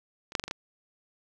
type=clicks; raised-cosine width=0.2 ms; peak=-26 / -8 / -13 / -17 / -20 / -14 dBFS; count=6; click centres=0.321 / 0.352 / 0.397 / 0.439 / 0.48 / 0.511 s; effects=none